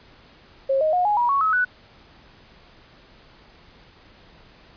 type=tone with pitch steps; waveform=sine; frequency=540 / 623.9 / 720.8 / 832.8 / 962.2 / 1111.6 / 1284.3 / 1483.9 Hz; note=C#5 / D#5 / F#5 / G#5 / B5 / C#6 / E6 / F#6; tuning=-45 / +5 / -45 / +5 / -45 / +4 / -46 / +5 cents; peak=-17 dBFS; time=0.69-1.65 s; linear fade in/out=10 ms; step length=120 ms; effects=pink hiss -51 dBFS RMS until 4.76 s + resampled to 11025 Hz